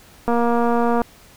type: click train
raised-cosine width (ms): 1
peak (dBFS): -7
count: 175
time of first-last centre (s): 0.28-1.017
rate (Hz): 236
effects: pink hiss -48 dBFS RMS until 1.36 s